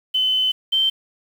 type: tone pair in turn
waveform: sine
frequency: 3040 / 3115 Hz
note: F#7 / G7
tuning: +46 / -12 cents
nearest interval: unison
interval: 42 cents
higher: second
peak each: -16 / -15 dBFS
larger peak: second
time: 0.14-0.52 / 0.72-0.9 s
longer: first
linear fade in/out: 10 ms
effects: 7-bit